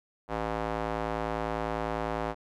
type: tone with band-pass filter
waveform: square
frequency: 55 Hz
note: A1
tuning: in tune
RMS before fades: -32 dBFS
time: 0.28-2.35 s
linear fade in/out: 50 ms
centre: 790 Hz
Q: 1.1
effects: none